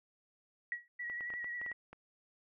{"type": "tone with exponential decay", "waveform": "sine", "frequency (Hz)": 1918, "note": "A#6", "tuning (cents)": 49, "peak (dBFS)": -31, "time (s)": [0.72, 0.88], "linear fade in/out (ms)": 1, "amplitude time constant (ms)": 33}
{"type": "tone with vibrato", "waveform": "sine", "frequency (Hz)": 1926, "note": "B6", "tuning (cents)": -44, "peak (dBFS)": -38, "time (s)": [0.99, 1.73], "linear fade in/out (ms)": 10, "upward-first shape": "sine", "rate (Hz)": 11, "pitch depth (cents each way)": 32}
{"type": "clicks", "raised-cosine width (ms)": 0.5, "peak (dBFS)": -35, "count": 9, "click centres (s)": [1.099, 1.208, 1.303, 1.338, 1.444, 1.615, 1.663, 1.716, 1.93]}
{"effects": []}